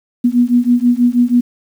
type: beating tone pair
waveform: sine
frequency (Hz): 240 / 246.2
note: B3 / B3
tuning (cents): -49 / -5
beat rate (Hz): 6.2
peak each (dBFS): -12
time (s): 0.24-1.41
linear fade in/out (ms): 10
effects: 7-bit